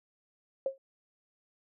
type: tone with exponential decay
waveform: sine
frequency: 538 Hz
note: C5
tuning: 48 cents sharp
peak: -24 dBFS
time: 0.66-0.78 s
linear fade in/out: 2 ms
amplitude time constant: 25 ms
effects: none